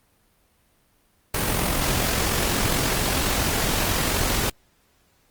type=noise with amplitude modulation; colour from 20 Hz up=pink; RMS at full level=-21 dBFS; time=1.34-4.5 s; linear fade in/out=5 ms; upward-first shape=sine; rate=44.3 Hz; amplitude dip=40%; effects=pink hiss -63 dBFS RMS until 5.3 s + Opus 32 kbps